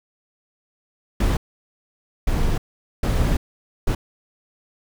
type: noise bursts at uneven times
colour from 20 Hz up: brown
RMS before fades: -19 dBFS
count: 4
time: 1.2-1.37 / 2.27-2.58 / 3.03-3.37 / 3.87-3.95 s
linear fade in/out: 5 ms
effects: none